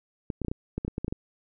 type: clicks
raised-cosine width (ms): 3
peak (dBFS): -17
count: 12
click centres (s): 0.302 / 0.417 / 0.448 / 0.483 / 0.515 / 0.78 / 0.849 / 0.88 / 0.981 / 1.046 / 1.081 / 1.125
effects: none

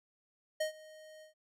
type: tone with ADSR envelope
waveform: square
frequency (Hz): 622.3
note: D#5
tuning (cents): 0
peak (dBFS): -30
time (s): 0.6-1.34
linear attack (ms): 9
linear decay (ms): 110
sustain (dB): -22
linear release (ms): 120
effects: low-pass 12000 Hz 12 dB/octave

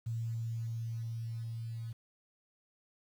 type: tone with level ramp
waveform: sine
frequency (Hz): 114.6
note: A#2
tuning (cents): -29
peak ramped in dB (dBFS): -33 to -38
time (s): 0.06-1.93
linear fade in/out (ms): 10
effects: 10-bit

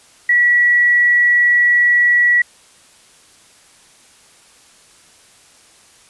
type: tone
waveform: sine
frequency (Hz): 1937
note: B6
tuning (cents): -34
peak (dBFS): -9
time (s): 0.29-2.42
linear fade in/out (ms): 5
effects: white hiss -48 dBFS RMS until 6.09 s + resampled to 24000 Hz

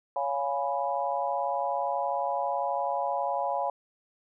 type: chord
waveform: sine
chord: C# dominant seventh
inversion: none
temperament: equal with one note detuned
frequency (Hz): 560.2 / 698.5 / 830.6 / 987.8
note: C#5 / E#5 / G#5 / B5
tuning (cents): +18 / 0 / 0 / 0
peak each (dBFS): -32 / -32 / -31 / -33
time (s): 0.16-3.7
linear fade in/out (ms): 2
effects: none

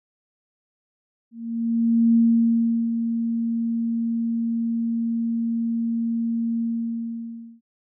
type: tone with ADSR envelope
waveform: sine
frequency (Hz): 230.5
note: A#3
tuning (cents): -19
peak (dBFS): -13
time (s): 1.31-7.61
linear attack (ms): 840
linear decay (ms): 750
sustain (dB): -8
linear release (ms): 1000
effects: none

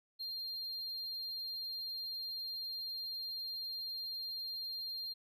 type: tone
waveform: triangle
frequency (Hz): 4196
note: C8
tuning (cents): +4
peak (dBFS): -38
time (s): 0.19-5.14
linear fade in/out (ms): 20
effects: none

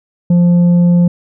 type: tone with tanh clipping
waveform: triangle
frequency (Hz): 174.61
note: F3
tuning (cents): 0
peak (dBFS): -7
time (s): 0.3-1.08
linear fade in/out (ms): 5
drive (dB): 9
effects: none

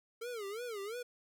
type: tone with vibrato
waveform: square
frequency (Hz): 440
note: A4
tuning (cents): 0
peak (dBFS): -40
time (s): 0.21-1.03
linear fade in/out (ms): 10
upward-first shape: sine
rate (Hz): 2.9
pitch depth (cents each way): 200
effects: none

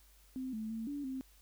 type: tone with pitch steps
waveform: sine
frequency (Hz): 259.4 / 218.6 / 224.4 / 286.7 / 262.9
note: C4 / A3 / A3 / D4 / C4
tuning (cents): -15 / -11 / +34 / -42 / +8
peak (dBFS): -37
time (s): 0.36-1.21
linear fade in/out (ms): 0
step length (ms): 170
effects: added 50 Hz sine -62 dBFS peak until 1.41 s + white hiss -66 dBFS RMS until 1.41 s

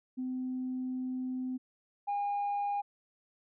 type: tone pair in turn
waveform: sine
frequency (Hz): 255.9 / 812.4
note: C4 / G#5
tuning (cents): -38 / -38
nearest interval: octave + minor sixth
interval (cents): 2000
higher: second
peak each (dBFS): -32 / -28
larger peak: second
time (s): 0.17-1.58 / 2.07-2.82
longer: first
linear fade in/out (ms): 20
effects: tanh soft clip ceiling -28 dBFS

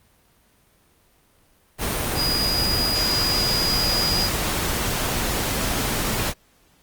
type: tone in noise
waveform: sine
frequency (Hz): 4907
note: D#8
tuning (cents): -25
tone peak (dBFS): -21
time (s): 2.15-4.3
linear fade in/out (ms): 50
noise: pink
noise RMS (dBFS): -24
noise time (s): 1.78-6.34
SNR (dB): 0
effects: pink hiss -59 dBFS RMS until 6.82 s + Opus 32 kbps

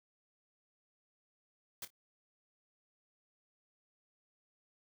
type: noise with echo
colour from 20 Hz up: white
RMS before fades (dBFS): -43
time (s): 1.82-1.85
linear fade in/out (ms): 2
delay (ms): 27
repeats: 2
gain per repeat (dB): -14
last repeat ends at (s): 1.904
effects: none

